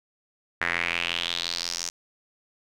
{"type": "tone with band-pass filter sweep", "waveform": "sawtooth", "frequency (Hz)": 85.7, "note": "F2", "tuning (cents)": -32, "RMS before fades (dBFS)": -29, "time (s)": [0.61, 1.9], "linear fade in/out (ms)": 5, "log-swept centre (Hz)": [1800, 6200], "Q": 3.9, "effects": []}